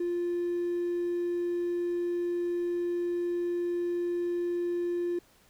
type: tone with hard clipping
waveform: triangle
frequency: 348.9 Hz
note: F4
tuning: 2 cents flat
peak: -28 dBFS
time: 0-5.19 s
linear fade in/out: 5 ms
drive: 4 dB
effects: pink hiss -62 dBFS RMS until 5.49 s